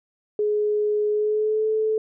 sine tone with pitch glide, 420 to 435.6 Hz, G#4 to A4, +19 to -17 cents, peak -19 dBFS, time 0.39-1.98 s, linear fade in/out 2 ms, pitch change +64 cents, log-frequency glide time 1.1-1.68 s, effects none

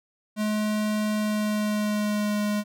square tone with pitch glide, 212.5 to 208.4 Hz, G#3 to G#3, +40 to +6 cents, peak -24 dBFS, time 0.36-2.64 s, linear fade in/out 50 ms, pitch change -34 cents, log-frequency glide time 1.16-2.4 s, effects none

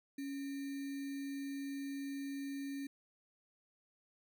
sine tone with sample-and-hold, 277.2 Hz, C#4, in tune, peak -39 dBFS, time 0.18-2.87 s, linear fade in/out 5 ms, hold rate 2100 Hz, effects none

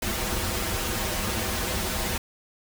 pink noise with comb filter, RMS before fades -28 dBFS, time 0.02-2.18 s, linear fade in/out 5 ms, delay 7 ms, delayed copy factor -1, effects none

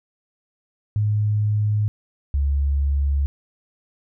sine tone pair in turn, 105.4 / 70.21 Hz, G#2 / C#2, +26 / +23 cents, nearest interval perfect fifth, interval 703 cents, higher first, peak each -17 dBFS, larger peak neither, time 0.96-1.88 / 2.34-3.26 s, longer neither, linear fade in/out 0 ms, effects none

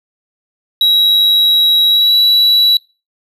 triangle tone with pitch glide, 3867 to 3923 Hz, B7 to B7, -37 to -12 cents, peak -6 dBFS, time 0.81-2.77 s, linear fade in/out 2 ms, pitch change +25 cents, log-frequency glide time 1.88-2.16 s, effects noise-tail reverb RT60 0.3 s tail -23 dB re dry

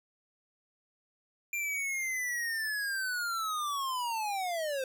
square linear sweep, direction down, 2386 to 513 Hz, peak -32 dBFS, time 1.53-4.84 s, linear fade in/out 2 ms, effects none

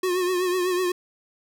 square tone with vibrato, 362.9 Hz, F#4, 34 cents flat, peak -22 dBFS, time 0.03-0.92 s, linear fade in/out 5 ms, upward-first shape triangle, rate 8 Hz, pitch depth 63 cents each way, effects none

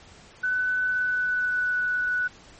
sine tone with pitch glide, 1500 to 1480.2 Hz, F#6 to F#6, +23 to 0 cents, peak -22 dBFS, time 0.43-2.28 s, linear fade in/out 10 ms, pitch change -23 cents, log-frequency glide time 0.9-1.79 s, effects pink hiss -50 dBFS RMS until 2.59 s + MP3 32 kbps

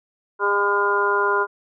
harmonic tone, 202.6 Hz, G#3, 43 cents flat, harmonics 2 / 3 / 4 / 5 / 6 / 7, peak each -22 / -32 / -32 / -21 / -30 / -22 dBFS, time 0.39-1.47 s, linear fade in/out 50 ms, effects none

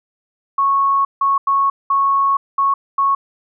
sine tone bursts at uneven times, 1103 Hz, C#6, 9 cents flat, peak -12 dBFS, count 6, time 0.58-1.05 / 1.21-1.38 / 1.47-1.7 / 1.9-2.37 / 2.58-2.74 / 2.98-3.15 s, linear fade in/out 5 ms, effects none

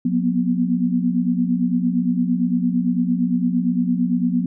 sine tone cluster, 181.1 / 239.4 / 248.2 Hz, F#3 / A#3 / B3, -37 / +46 / +9 cents, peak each -21 dBFS, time 0.05-4.46 s, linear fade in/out 5 ms, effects none

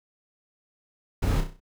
brown noise with echo, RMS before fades -23 dBFS, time 1.22-1.41 s, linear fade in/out 10 ms, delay 32 ms, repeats 6, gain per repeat -6 dB, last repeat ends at 1.602 s, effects none

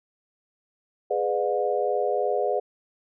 sine chord, G# diminished seventh, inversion none, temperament just, 415.3 / 498.4 / 598 / 717.6 Hz, G#4 / B4 / D5 / F5, 0 / +16 / +31 / +47 cents, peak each -27 / -27 / -28 / -28 dBFS, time 1.1-2.6 s, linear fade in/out 10 ms, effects none

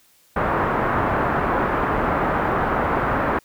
white low-pass noise, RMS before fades -21 dBFS, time 0.36-3.39 s, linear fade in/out 5 ms, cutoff 1400 Hz, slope 24 dB/octave, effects white hiss -57 dBFS RMS until 3.44 s

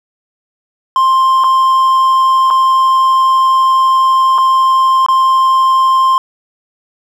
triangle tone with dropouts, 1052 Hz, C6, 9 cents sharp, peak -5 dBFS, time 0.96-6.18 s, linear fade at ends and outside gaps 1 ms, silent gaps 1.438-1.442 / 2.503-2.508 / 4.381-4.384 / 5.063-5.085 s, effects none

